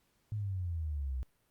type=exponential sweep; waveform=sine; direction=down; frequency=108.8 to 61.74 Hz; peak=-33 dBFS; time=0.32-1.23 s; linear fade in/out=0 ms; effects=pink hiss -74 dBFS RMS until 1.5 s + Opus 48 kbps